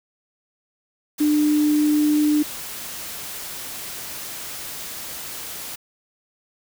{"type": "tone in noise", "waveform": "sine", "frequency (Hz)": 299.5, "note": "D4", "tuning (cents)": 34, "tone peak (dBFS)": -15, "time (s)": [1.2, 2.43], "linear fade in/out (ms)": 10, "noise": "white", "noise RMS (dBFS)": -33, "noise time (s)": [1.18, 5.76], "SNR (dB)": 15, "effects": []}